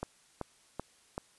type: click train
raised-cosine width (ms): 1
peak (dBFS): -21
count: 4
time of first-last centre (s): 0.03-1.179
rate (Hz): 2.61
effects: white hiss -64 dBFS RMS until 1.38 s + resampled to 24000 Hz